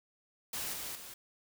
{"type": "noise with level steps", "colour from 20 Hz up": "white", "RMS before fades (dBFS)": [-38, -41, -48], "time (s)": [0.53, 1.14], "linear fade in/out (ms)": 5, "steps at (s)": [0.73, 0.95], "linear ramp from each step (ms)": 5, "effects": []}